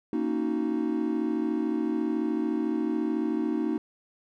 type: chord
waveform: triangle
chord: D# minor seventh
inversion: second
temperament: equal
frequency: 233.1 / 277.2 / 311.1 / 370 Hz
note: A#3 / C#4 / D#4 / F#4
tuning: 0 / 0 / 0 / 0 cents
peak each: -29 / -31 / -26 / -32 dBFS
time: 0.13-3.78 s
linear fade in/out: 2 ms
effects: none